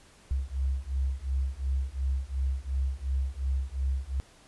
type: beating tone pair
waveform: sine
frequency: 65.41 / 68.21 Hz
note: C2 / C#2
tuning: 0 / -27 cents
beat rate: 2.8 Hz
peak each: -30 dBFS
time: 0.31-4.2 s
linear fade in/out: 0 ms
effects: pink hiss -57 dBFS RMS until 4.47 s + resampled to 24000 Hz